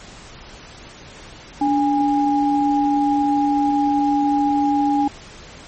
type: tone pair together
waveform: sine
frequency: 289.5 / 818.8 Hz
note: D4 / G#5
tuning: -25 / -25 cents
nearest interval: octave + tritone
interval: 1800 cents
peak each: -17 / -18 dBFS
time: 1.61-5.08 s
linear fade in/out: 5 ms
effects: pink hiss -40 dBFS RMS until 5.67 s + MP3 32 kbps